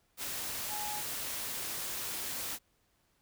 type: tone in noise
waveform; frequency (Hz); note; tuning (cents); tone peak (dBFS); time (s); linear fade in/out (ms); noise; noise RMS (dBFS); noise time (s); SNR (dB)
sine; 840; G#5; +19; -39; 0.68-1.03; 50; white; -38; 0.17-2.59; -4
effects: pink hiss -73 dBFS RMS until 3.21 s